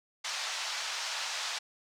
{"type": "band-pass noise", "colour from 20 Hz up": "white", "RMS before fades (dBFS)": -36, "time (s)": [0.24, 1.59], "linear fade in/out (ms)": 10, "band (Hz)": [700, 6000], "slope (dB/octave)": 24, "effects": []}